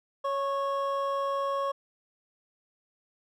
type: tone pair together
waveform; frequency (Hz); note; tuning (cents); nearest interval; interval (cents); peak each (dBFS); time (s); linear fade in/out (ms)
triangle; 554.8 / 1100; C#5 / C#6; +1 / -14; octave; 1185; -28 / -28; 0.24-1.72; 10
effects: none